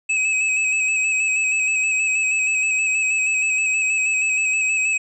square tone with vibrato, 2567 Hz, E7, 47 cents flat, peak -18 dBFS, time 0.09-4.98 s, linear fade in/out 10 ms, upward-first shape square, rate 6.3 Hz, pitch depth 25 cents each way, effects resampled to 24000 Hz

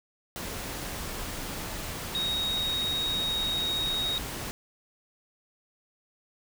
sine tone in noise, 3765 Hz, A#7, 16 cents sharp, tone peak -27 dBFS, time 2.15-4.18 s, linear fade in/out 0 ms, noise pink, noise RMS -36 dBFS, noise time 0.36-4.51 s, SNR +6 dB, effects none

